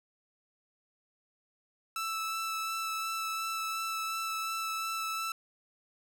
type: tone with vibrato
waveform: sawtooth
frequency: 1318.5 Hz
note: E6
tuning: in tune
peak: -29 dBFS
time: 1.96-5.32 s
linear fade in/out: 2 ms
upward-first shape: sine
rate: 2.8 Hz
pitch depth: 10 cents each way
effects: none